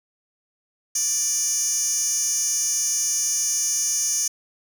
15% pulse tone with high-pass filter, 587.3 Hz, D5, in tune, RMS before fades -23 dBFS, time 0.95-4.28 s, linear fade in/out 5 ms, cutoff 6500 Hz, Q 5.9, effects none

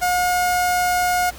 sawtooth tone with notch filter, 719 Hz, F#5, 50 cents flat, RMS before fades -19 dBFS, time 0.01-1.31 s, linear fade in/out 20 ms, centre 3300 Hz, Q 1.7, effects added 60 Hz sine -40 dBFS peak until 1.38 s + pink hiss -40 dBFS RMS until 1.38 s

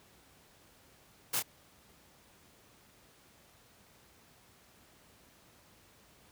white noise with echo, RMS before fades -32 dBFS, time 1.33-1.4 s, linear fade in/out 10 ms, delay 27 ms, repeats 1, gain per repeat -5 dB, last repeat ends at 1.427 s, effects pink hiss -62 dBFS RMS until 6.31 s + high-pass 60 Hz 12 dB/octave

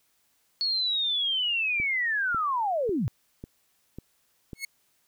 sine linear sweep, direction down, 4400 to 93 Hz, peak -24 dBFS, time 0.61-3.08 s, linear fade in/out 0 ms
click train, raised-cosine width 3 ms, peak -25 dBFS, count 6, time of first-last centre 1.8-4.532 s, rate 1.83 Hz
sawtooth tone with exponential growth, 2186 Hz, C#7, 25 cents flat, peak -24 dBFS, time 4.55-4.65 s, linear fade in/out 5 ms, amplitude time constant 21 ms
effects white hiss -69 dBFS RMS until 5.07 s

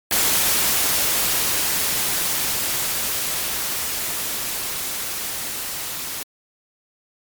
white noise with level ramp, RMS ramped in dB -18 to -29 dBFS, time 0.11-6.23 s, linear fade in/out 2 ms, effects MP3 96 kbps

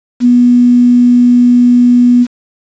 sine tone with quantisation, 244.2 Hz, B3, 19 cents flat, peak -3 dBFS, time 0.2-2.27 s, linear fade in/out 50 ms, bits 5, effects resampled to 16000 Hz

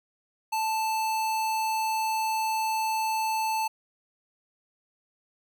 square tone, 880 Hz, A5, in tune, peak -26 dBFS, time 0.52-3.68 s, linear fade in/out 10 ms, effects none

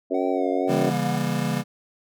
harmonic tone, 92.5 Hz, F#2, in tune, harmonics 3 / 4 / 5 / 6 / 7, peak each -26 / -27 / -28 / -29 / -29 dBFS, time 0.1-0.91 s, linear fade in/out 20 ms
triangle tone with vibrato, 740 Hz, F#5, in tune, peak -28 dBFS, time 0.14-1.17 s, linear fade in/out 5 ms, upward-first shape sine, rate 2 Hz, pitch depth 74 cents each way
square chord, C# diminished seventh, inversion none, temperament just, 138.59 / 166.31 / 199.57 / 239.5 Hz, C#3 / E3 / G3 / Bb3, 0 / +16 / +31 / +47 cents, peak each -29 dBFS, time 0.67-1.64 s, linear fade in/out 50 ms
effects none

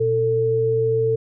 sine tone pair together, 119.8 / 446.3 Hz, A#2 / A4, +48 / +25 cents, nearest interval octave + major seventh, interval 2277 cents, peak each -24 / -17 dBFS, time 0-1.16 s, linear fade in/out 10 ms, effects none

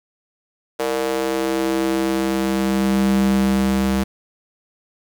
square tone with high-pass filter sweep, 66 Hz, C2, 16 cents sharp, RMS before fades -19 dBFS, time 0.79-4.04 s, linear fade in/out 10 ms, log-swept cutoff 480 to 140 Hz, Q 2.8, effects 7-bit

